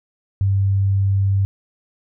sine tone, 98 Hz, G2, in tune, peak -14 dBFS, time 0.41-1.45 s, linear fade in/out 0 ms, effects none

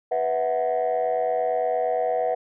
sine chord, B suspended fourth, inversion none, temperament equal with one note detuned, 493.9 / 651.3 / 740 Hz, B4 / E5 / F#5, 0 / -21 / 0 cents, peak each -24 dBFS, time 0.11-2.35 s, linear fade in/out 10 ms, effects tanh soft clip ceiling -16 dBFS

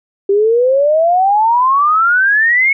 sine exponential sweep, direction up, 390.2 to 2217 Hz, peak -8 dBFS, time 0.29-2.73 s, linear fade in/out 5 ms, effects none

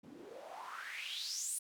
white noise with band-pass filter sweep, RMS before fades -44 dBFS, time 0.03-1.59 s, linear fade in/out 10 ms, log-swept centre 220 to 10000 Hz, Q 6.4, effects none

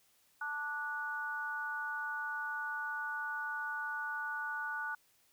harmonic tone, 293.7 Hz, D4, in tune, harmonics 3 / 4 / 5, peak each -43 / -45 / -37 dBFS, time 0.41-4.95 s, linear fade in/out 5 ms, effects white hiss -70 dBFS RMS until 5.32 s

